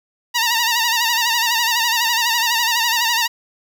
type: tone with vibrato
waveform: 10% pulse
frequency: 932.3 Hz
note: A#5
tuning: in tune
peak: -7 dBFS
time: 0.34-3.28 s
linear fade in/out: 20 ms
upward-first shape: sine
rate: 12 Hz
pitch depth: 74 cents each way
effects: none